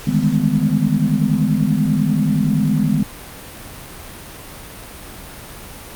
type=tone cluster; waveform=sine; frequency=150.3 / 160.7 / 201.7 / 211.9 / 250.4 Hz; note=D3 / E3 / G3 / G#3 / B3; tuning=+40 / -44 / +50 / +35 / +24 cents; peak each=-20 dBFS; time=0.07-3.03 s; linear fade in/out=5 ms; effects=pink hiss -35 dBFS RMS until 5.95 s + Opus 48 kbps